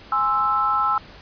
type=chord; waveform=sine; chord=Ab augmented; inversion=none; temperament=equal; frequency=830.6 / 1046.5 / 1318.5 Hz; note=Ab5 / C6 / E6; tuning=0 / 0 / 0 cents; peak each=-25 / -25 / -19 dBFS; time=0.12-0.98 s; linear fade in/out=2 ms; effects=pink hiss -44 dBFS RMS until 1.21 s + resampled to 11025 Hz